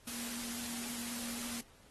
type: tone in noise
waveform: sine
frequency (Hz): 237.8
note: A#3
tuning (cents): +35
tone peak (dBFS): -45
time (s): 0.07-1.61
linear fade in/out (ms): 5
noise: white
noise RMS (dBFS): -42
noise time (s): 0.07-1.61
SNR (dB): -6
effects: pink hiss -63 dBFS RMS until 1.9 s + AAC 32 kbps